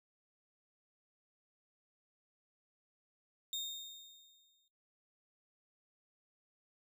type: tone with exponential decay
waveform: 35% pulse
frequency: 3679 Hz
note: A#7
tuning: 24 cents flat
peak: -34 dBFS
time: 3.53-4.68 s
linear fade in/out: 1 ms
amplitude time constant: 250 ms
effects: noise-tail reverb RT60 0.4 s tail -21 dB re dry